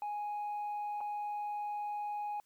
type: tone with dropouts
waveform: sine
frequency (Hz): 830.6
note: G#5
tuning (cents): 0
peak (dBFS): -33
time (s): 0.02-2.4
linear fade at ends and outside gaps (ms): 1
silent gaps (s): 1.006-1.011
effects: tanh soft clip ceiling -34 dBFS + white hiss -74 dBFS RMS until 2.45 s